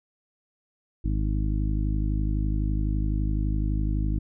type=harmonic tone; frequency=51.9 Hz; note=G#1; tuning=in tune; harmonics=1 / 2 / 3 / 4 / 5 / 6; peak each=-24 / -30 / -34 / -36 / -37 / -36 dBFS; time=1.04-4.19 s; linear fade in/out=10 ms; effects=none